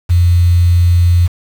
sine tone with quantisation, 87.31 Hz, F2, in tune, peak -6 dBFS, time 0.09-1.28 s, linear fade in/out 20 ms, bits 5, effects none

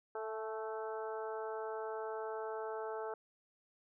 harmonic tone with a mistuned harmonic, 220 Hz, A3, in tune, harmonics 2 / 3 / 4 / 5 / 6 / 7, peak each -41 / -46 / -45 / -53 / -49 / -54 dBFS, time 0.15-3.14 s, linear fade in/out 2 ms, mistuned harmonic 4, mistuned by -20 cents, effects none

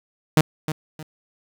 sawtooth tone with echo, 155.56 Hz, D#3, in tune, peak -8 dBFS, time 0.37-0.41 s, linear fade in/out 2 ms, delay 310 ms, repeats 2, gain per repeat -11 dB, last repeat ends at 1.03 s, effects 8-bit

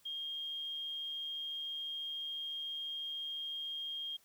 sine tone, 3227 Hz, G7, 50 cents sharp, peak -38 dBFS, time 0.05-4.17 s, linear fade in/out 10 ms, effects white hiss -68 dBFS RMS until 4.24 s

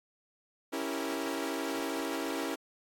sawtooth chord, C# diminished seventh, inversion none, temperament equal, 277.2 / 329.6 / 392 / 466.2 Hz, C#4 / E4 / G4 / Bb4, 0 / 0 / 0 / 0 cents, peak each -33 / -33 / -37 / -36 dBFS, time 0.72-2.56 s, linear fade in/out 20 ms, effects AAC 64 kbps

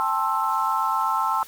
sine chord, A minor seventh, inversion third, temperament just, 792 / 880 / 1056 / 1320 Hz, G5 / A5 / C6 / E6, +18 / 0 / +16 / +2 cents, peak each -30 / -25 / -25 / -25 dBFS, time 0-1.43 s, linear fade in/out 0 ms, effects white hiss -45 dBFS RMS until 1.47 s + Opus 32 kbps

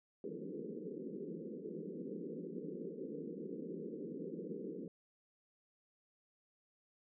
white band-pass noise, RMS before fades -45 dBFS, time 0.24-4.88 s, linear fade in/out 2 ms, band 160 to 490 Hz, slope 96 dB/octave, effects none

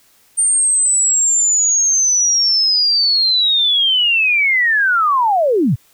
sine linear sweep, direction down, 8870 to 90 Hz, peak -11 dBFS, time 0.37-5.76 s, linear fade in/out 20 ms, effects white hiss -53 dBFS RMS until 5.93 s

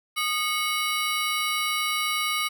25% pulse ring-modulated tone, 1711 Hz, A6, 49 cents flat, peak -17 dBFS, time 0.16-2.49 s, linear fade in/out 20 ms, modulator 480 Hz, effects none

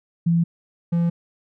sine / triangle tone pair in turn, 168.5 / 170.26 Hz, E3 / F3, +38 / -44 cents, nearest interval unison, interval 18 cents, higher second, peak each -15 dBFS, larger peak neither, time 0.26-0.44 / 0.92-1.1 s, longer neither, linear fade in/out 10 ms, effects none

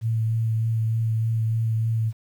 sine tone with vibrato, 112.4 Hz, A2, 37 cents sharp, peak -20 dBFS, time 0.01-2.13 s, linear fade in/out 50 ms, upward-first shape sine, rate 3.3 Hz, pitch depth 17 cents each way, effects 9-bit

